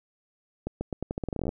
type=accelerating click train; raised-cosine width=2 ms; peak=-17 dBFS; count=17; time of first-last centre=0.67-1.491 s; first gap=140 ms; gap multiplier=0.84; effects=none